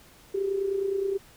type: tone with amplitude modulation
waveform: sine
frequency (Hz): 392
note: G4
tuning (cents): 0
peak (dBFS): -22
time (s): 0.34-1.18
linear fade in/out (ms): 10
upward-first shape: sine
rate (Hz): 29.6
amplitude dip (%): 60
effects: pink hiss -54 dBFS RMS until 1.36 s